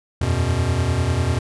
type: chord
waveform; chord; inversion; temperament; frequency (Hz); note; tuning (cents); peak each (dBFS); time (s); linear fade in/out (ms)
square; E suspended second; none; equal; 82.41 / 92.5 / 123.47; E2 / F#2 / B2; 0 / 0 / 0; -23; 0.21-1.39; 5
effects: resampled to 24000 Hz